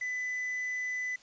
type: tone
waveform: triangle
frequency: 2000 Hz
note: B6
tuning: 21 cents sharp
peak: -30 dBFS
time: 0.01-1.16 s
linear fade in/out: 5 ms
effects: white hiss -58 dBFS RMS until 1.22 s + resampled to 16000 Hz